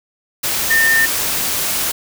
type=tone in noise; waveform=sine; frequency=1811 Hz; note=A6; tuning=49 cents sharp; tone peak=-11 dBFS; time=0.7-1.06 s; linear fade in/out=10 ms; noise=white; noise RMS=-19 dBFS; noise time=0.43-1.92 s; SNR=+5 dB; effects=none